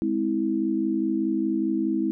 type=chord; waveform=sine; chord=Ab augmented; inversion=none; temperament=just; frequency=207.7 / 259.6 / 324.5 Hz; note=Ab3 / C4 / E4; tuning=0 / -13 / -27 cents; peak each=-28 / -28 / -24 dBFS; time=0.02-2.11 s; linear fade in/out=0 ms; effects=none